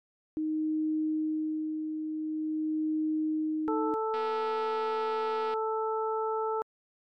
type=tone with tremolo; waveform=sine; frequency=311.1 Hz; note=D#4; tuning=in tune; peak=-26 dBFS; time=0.37-3.94 s; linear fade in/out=0 ms; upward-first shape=sine; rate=0.46 Hz; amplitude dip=45%
type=harmonic tone; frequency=440 Hz; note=A4; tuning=in tune; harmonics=1 / 2 / 3; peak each=-30 / -33 / -35 dBFS; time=3.68-6.62 s; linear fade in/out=0 ms
type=click train; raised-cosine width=0.3 ms; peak=-28 dBFS; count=341; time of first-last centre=4.14-5.539 s; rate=243 Hz
effects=MP3 64 kbps